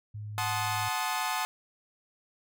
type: tone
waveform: sine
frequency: 105.3 Hz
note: G#2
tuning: 24 cents sharp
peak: -36 dBFS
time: 0.14-0.89 s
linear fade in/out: 10 ms
type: chord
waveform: sawtooth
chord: F# diminished seventh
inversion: none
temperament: equal with one note detuned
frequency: 740 / 869.9 / 1046.5 / 1244.5 Hz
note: F#5 / A5 / C6 / Eb6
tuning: 0 / -20 / 0 / 0 cents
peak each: -31 / -29 / -32 / -32 dBFS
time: 0.38-1.45 s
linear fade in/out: 0 ms
effects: none